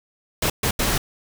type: noise bursts at uneven times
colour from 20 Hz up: pink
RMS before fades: -21 dBFS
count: 3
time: 0.42-0.5 / 0.63-0.71 / 0.79-0.98 s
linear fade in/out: 5 ms
effects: none